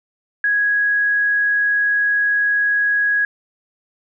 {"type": "tone", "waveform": "sine", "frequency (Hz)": 1661.2, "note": "G#6", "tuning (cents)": 0, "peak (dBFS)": -14, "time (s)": [0.44, 3.25], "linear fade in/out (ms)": 2, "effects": []}